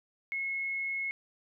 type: tone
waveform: sine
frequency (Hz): 2176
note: C#7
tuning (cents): -33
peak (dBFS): -31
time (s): 0.32-1.11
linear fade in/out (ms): 0
effects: none